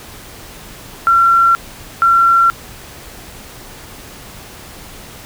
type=tone pair in turn; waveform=sine; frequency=1363 / 1363 Hz; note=F6 / F6; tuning=-43 / -43 cents; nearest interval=unison; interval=0 cents; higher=neither; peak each=-7 dBFS; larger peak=neither; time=1.07-1.55 / 2.02-2.5 s; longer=neither; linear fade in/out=0 ms; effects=pink hiss -35 dBFS RMS until 5.25 s